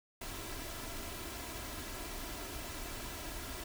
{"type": "noise with comb filter", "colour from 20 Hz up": "pink", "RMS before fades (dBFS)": -43, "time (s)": [0.21, 3.64], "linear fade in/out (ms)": 5, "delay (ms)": 3, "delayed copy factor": 0.55, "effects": []}